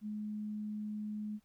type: tone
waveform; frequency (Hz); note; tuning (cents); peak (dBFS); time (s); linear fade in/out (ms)
sine; 211.4; G#3; +31; -37; 0.01-1.4; 50
effects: pink hiss -75 dBFS RMS until 1.44 s